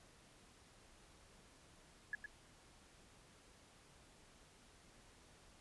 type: tone with echo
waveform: sine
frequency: 1697 Hz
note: G#6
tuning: 37 cents sharp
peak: -38 dBFS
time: 2.13-2.15 s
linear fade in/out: 2 ms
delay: 110 ms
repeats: 1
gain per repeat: -7 dB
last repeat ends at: 2.26 s
effects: pink hiss -65 dBFS RMS until 5.6 s + resampled to 24000 Hz